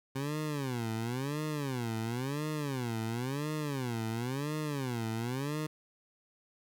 20% pulse tone with vibrato, 131.1 Hz, C3, 4 cents sharp, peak -28 dBFS, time 0.15-5.67 s, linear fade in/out 10 ms, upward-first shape sine, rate 0.96 Hz, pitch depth 280 cents each way, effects none

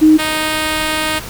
sine / 5% pulse tone pair in turn, 311.1 / 311.1 Hz, D#4 / D#4, 0 / 0 cents, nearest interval unison, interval 0 cents, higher neither, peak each -4 dBFS, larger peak neither, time 0.01-0.18 / 0.18-1.2 s, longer second, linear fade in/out 20 ms, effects pink hiss -29 dBFS RMS until 1.29 s

